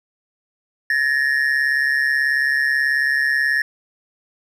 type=ring-modulated tone; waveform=triangle; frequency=1787 Hz; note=A6; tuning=26 cents sharp; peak=-11 dBFS; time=0.9-3.62 s; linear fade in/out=2 ms; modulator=69.2 Hz; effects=none